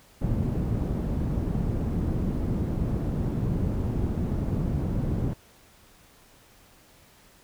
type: low-pass noise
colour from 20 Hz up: white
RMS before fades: -27 dBFS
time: 0.21-5.34 s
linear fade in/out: 10 ms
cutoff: 180 Hz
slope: 12 dB/octave
effects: pink hiss -56 dBFS RMS until 7.43 s